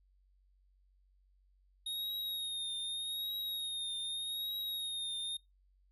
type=tone with vibrato; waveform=square; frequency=3729 Hz; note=A#7; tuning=in tune; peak=-37 dBFS; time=1.86-5.37 s; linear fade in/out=5 ms; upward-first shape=triangle; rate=0.83 Hz; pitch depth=51 cents each way; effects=noise-tail reverb RT60 0.2 s tail -23 dB re dry + added 47 Hz sine -66 dBFS peak until 5.91 s